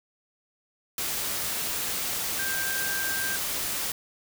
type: tone in noise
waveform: sine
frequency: 1580 Hz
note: G6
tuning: 13 cents sharp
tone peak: -30 dBFS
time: 2.39-3.36 s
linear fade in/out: 2 ms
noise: white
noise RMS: -30 dBFS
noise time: 0.98-3.92 s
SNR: -3 dB
effects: none